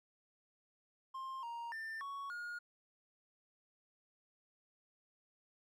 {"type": "tone with pitch steps", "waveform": "triangle", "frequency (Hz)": [1058, 936, 1789, 1114, 1431], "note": ["C6", "A#5", "A6", "C#6", "F6"], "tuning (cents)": [19, 7, 28, 8, 42], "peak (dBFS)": -40, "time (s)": [1.14, 2.59], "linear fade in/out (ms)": 10, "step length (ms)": 290, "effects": []}